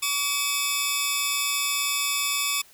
15% pulse tone cluster, 1139 / 2566 / 3546 Hz, C#6 / E7 / A7, +47 / -47 / +13 cents, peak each -23 / -20 / -21 dBFS, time 0.02-2.62 s, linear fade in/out 10 ms, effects white hiss -54 dBFS RMS until 2.73 s

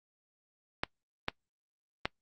clicks, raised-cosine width 0.3 ms, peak -13 dBFS, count 3, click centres 0.835 / 1.284 / 2.055 s, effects noise-tail reverb RT60 0.1 s tail -22 dB re dry + Opus 48 kbps

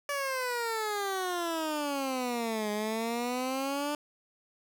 15% pulse exponential two-way sweep, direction down then up, 577 to 207.7 to 297.3 Hz, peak -24 dBFS, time 0.09-3.95 s, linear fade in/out 2 ms, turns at 2.71 s, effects 11-bit

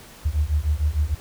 sine beating tone pair, 71.8 / 78.4 Hz, D2 / D#2, -39 / +14 cents, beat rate 6.6 Hz, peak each -22 dBFS, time 0.25-1.15 s, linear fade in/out 10 ms, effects pink hiss -45 dBFS RMS until 1.2 s

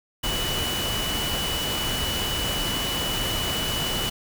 sine tone in noise, 2960 Hz, F#7, in tune, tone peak -28 dBFS, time 0.23-4.1 s, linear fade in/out 10 ms, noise pink, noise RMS -28 dBFS, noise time 0.23-4.1 s, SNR -3 dB, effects none

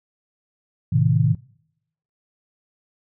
sine chord, A diminished, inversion none, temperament equal with one note detuned, 110 / 130.81 / 158.65 Hz, A2 / C3 / Eb3, 0 / 0 / +34 cents, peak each -19 dBFS, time 0.92-1.35 s, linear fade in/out 10 ms, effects noise-tail reverb RT60 0.8 s tail -25 dB re dry

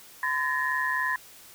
sine tone cluster, 1018 / 1714 / 1857 Hz, C6 / A6 / A#6, -48 / -46 / -7 cents, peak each -29 dBFS, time 0.23-1.16 s, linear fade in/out 2 ms, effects white hiss -50 dBFS RMS until 1.54 s

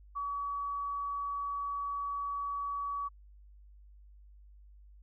sine tone, 1136 Hz, C#6, 42 cents sharp, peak -33 dBFS, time 0.15-3.09 s, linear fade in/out 20 ms, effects added 50 Hz sine -53 dBFS peak until 5.02 s

